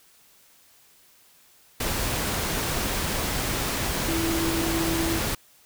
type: tone in noise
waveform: sine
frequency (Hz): 329.6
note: E4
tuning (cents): 0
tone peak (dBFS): -26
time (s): 4.08-5.19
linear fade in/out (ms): 5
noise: pink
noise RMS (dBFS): -27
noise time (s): 1.8-5.35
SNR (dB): -2
effects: white hiss -57 dBFS RMS until 5.65 s